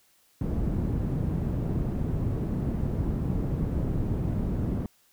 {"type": "low-pass noise", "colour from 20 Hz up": "white", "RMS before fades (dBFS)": -28, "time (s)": [0.41, 4.86], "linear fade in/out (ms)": 2, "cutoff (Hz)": 170, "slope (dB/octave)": 12, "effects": ["white hiss -64 dBFS RMS until 5.12 s"]}